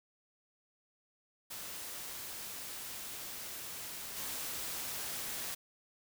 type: noise with level steps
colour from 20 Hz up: white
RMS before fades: -44 / -40 dBFS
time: 1.5-5.55 s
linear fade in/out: 10 ms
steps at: 4.16 s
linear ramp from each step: 20 ms
effects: none